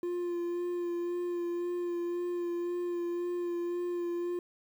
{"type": "tone with vibrato", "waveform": "triangle", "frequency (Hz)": 349.2, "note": "F4", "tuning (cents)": 0, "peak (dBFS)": -29, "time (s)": [0.03, 4.39], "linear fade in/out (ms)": 2, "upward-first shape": "sine", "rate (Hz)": 1.9, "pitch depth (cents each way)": 18, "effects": ["10-bit"]}